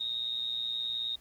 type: tone with amplitude modulation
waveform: sine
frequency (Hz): 3729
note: A#7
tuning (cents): 0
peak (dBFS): -28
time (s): 0-1.16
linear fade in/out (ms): 10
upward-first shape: sine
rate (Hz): 119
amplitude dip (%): 70
effects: pink hiss -61 dBFS RMS until 1.2 s